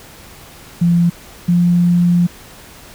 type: tone pair in turn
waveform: sine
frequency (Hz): 171.9 / 174.7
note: F3 / F3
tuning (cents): -27 / +1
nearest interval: unison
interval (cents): 28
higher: second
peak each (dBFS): -9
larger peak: neither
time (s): 0.81-1.1 / 1.48-2.27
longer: second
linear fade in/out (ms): 10
effects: pink hiss -39 dBFS RMS until 2.94 s